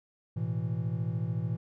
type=chord; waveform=triangle; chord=A suspended second; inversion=none; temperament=just; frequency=110 / 123.75 / 165 Hz; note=A2 / B2 / E3; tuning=0 / +4 / +2 cents; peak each=-31 / -32 / -32 dBFS; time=0.36-1.57 s; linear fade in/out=10 ms; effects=none